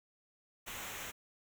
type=noise with comb filter; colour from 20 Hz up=pink; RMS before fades=-44 dBFS; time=0.66-1.12 s; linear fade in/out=20 ms; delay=0.21 ms; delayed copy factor=-0.65; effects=none